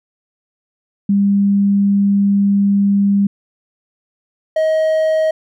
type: tone pair in turn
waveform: sine / triangle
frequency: 200 / 631.9 Hz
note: G3 / D#5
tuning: +35 / +27 cents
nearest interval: octave + minor sixth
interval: 1992 cents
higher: second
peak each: -10 dBFS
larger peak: neither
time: 1.09-3.27 / 4.56-5.31 s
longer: first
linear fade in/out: 5 ms
effects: none